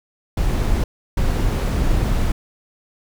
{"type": "noise bursts at uneven times", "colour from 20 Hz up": "brown", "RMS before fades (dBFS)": -18, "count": 2, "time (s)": [[0.37, 0.84], [1.17, 2.32]], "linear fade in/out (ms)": 5, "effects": []}